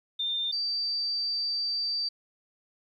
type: tone pair in turn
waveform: sine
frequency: 3606 / 4651 Hz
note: A7 / D8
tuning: +42 / -18 cents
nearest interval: major third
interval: 440 cents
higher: second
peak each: -27 dBFS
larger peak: neither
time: 0.19-0.52 / 0.52-2.09 s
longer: second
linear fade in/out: 10 ms
effects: 11-bit